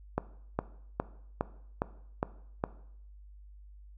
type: click train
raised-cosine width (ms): 1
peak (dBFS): -14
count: 7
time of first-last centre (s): 0.18-2.639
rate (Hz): 2.44
effects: noise-tail reverb RT60 0.7 s tail -17 dB re dry + added 50 Hz sine -49 dBFS peak until 3.97 s